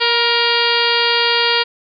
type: harmonic tone with a mistuned harmonic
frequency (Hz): 469.8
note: A#4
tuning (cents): +13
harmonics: 1 / 2 / 3 / 4 / 5 / 6 / 7 / 8 / 9 / 10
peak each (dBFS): -21 / -21 / -22 / -22 / -23 / -21 / -21 / -25 / -23 / -22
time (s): 0-1.64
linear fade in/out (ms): 20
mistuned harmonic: 2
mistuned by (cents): +23
effects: none